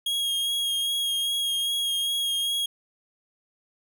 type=tone with vibrato; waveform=45% pulse; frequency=3276 Hz; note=G#7; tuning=24 cents flat; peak=-24 dBFS; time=0.06-2.66 s; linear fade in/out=5 ms; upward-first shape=sine; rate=2.5 Hz; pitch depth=20 cents each way; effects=none